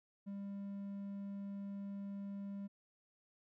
triangle tone, 199.2 Hz, G3, 28 cents sharp, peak -40 dBFS, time 0.26-2.68 s, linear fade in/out 20 ms, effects none

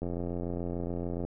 click train, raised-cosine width 2 ms, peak -22 dBFS, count 108, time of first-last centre 0.02-1.25 s, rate 87 Hz, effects none

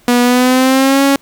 sawtooth tone with pitch glide, 243.5 to 276.5 Hz, B3 to C#4, -24 to -4 cents, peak -4 dBFS, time 0.08-1.16 s, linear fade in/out 2 ms, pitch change +220 cents, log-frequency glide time 0.22-1.03 s, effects pink hiss -49 dBFS RMS until 1.21 s

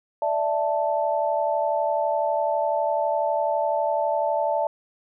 sine chord, D suspended second, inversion none, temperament equal, 587.3 / 659.3 / 880 Hz, D5 / E5 / A5, 0 / 0 / 0 cents, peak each -25 dBFS, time 0.22-4.67 s, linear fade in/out 2 ms, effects none

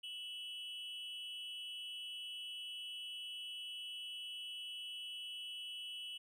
triangle tone with amplitude modulation, 2960 Hz, F#7, in tune, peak -39 dBFS, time 0.03-6.18 s, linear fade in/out 10 ms, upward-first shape sine, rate 289 Hz, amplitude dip 75%, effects none

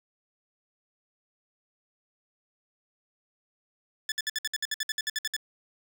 15% pulse tone bursts, 1733 Hz, A6, 27 cents flat, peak -21 dBFS, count 15, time 4.09-5.365 s, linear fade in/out 2 ms, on 29 ms, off 60 ms, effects none

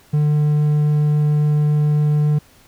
triangle tone, 149.4 Hz, D3, 30 cents sharp, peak -11 dBFS, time 0.13-2.39 s, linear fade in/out 10 ms, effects pink hiss -51 dBFS RMS until 2.67 s

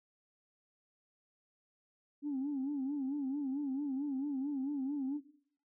sine tone with vibrato, 277.2 Hz, C#4, in tune, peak -32 dBFS, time 2.22-5.21 s, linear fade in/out 50 ms, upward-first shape sine, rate 4.5 Hz, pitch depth 110 cents each way, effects noise-tail reverb RT60 0.6 s tail -18 dB re dry + tanh soft clip ceiling -30 dBFS

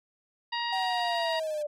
harmonic tone, 945 Hz, A#5, 23 cents sharp, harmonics 1 / 2 / 3 / 4 / 5, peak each -32 / -35 / -37 / -38 / -39 dBFS, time 0.52-1.4 s, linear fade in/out 10 ms
5% pulse tone with vibrato, 830.6 Hz, G#5, in tune, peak -36 dBFS, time 0.72-1.63 s, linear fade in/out 10 ms, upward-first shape square, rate 14 Hz, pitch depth 75 cents each way
sine linear sweep, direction down, 771 to 587.3 Hz, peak -29 dBFS, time 0.72-1.67 s, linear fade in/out 10 ms
effects none

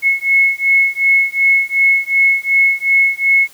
sine beating tone pair, 2184 / 2186.7 Hz, C#7 / C#7, -26 / -24 cents, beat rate 2.7 Hz, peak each -13 dBFS, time 0.02-3.48 s, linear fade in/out 50 ms, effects white hiss -44 dBFS RMS until 3.53 s

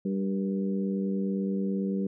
harmonic tone with a mistuned harmonic, 97.8 Hz, G2, 4 cents flat, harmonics 2 / 3 / 4 / 5, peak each -27 / -37 / -36 / -38 dBFS, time 0.05-2.07 s, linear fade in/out 5 ms, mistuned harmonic 5, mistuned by -30 cents, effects none

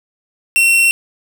45% pulse tone, 2719 Hz, F7, 47 cents flat, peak -9 dBFS, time 0.56-0.91 s, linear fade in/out 0 ms, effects none

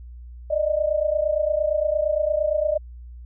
sine tone pair together, 593.6 / 622.3 Hz, D5 / D#5, +18 / 0 cents, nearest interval minor second, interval 82 cents, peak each -22 dBFS, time 0.5-2.78 s, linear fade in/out 10 ms, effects added 60 Hz sine -37 dBFS peak until 3.25 s

